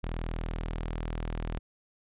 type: tone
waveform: sawtooth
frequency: 40.49 Hz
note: E1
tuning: 30 cents flat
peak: -28 dBFS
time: 0.03-1.59 s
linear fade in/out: 10 ms
effects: resampled to 8000 Hz